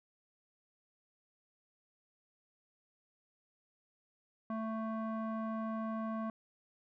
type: tone with low-pass filter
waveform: square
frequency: 221.7 Hz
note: A3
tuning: 13 cents sharp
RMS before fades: -38 dBFS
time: 4.5-6.3 s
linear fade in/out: 2 ms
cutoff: 1100 Hz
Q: 2.4
effects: none